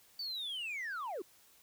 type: linear sweep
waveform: sine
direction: down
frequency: 4623 to 320.8 Hz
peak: -35 dBFS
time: 0.19-1.22 s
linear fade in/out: 5 ms
effects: tanh soft clip ceiling -36 dBFS + white hiss -64 dBFS RMS until 1.62 s